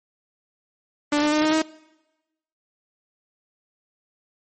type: tone with pitch steps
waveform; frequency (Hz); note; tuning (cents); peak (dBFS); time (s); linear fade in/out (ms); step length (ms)
sawtooth; 293.7 / 299 / 304.4 / 309.9 / 315.5; D4 / D4 / D#4 / D#4 / D#4; 0 / +31 / -38 / -7 / +24; -14; 1.12-1.62; 5; 100
effects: noise-tail reverb RT60 1.0 s tail -21 dB re dry + MP3 32 kbps